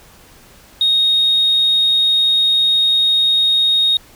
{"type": "tone", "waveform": "triangle", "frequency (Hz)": 3729, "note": "A#7", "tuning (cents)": 0, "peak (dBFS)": -8, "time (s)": [0.81, 3.97], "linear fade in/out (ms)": 2, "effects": ["tanh soft clip ceiling -8 dBFS", "pink hiss -45 dBFS RMS until 4.15 s"]}